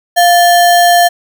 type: tone with sample-and-hold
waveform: sine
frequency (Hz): 698.5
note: F5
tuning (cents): 0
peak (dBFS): -4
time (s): 0.16-1.09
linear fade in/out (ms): 20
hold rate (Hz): 2450
effects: none